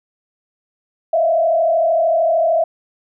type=tone with frequency modulation; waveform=sine; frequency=661 Hz; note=E5; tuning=5 cents sharp; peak=-12 dBFS; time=1.13-2.64 s; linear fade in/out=5 ms; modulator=33.2 Hz; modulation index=1; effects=none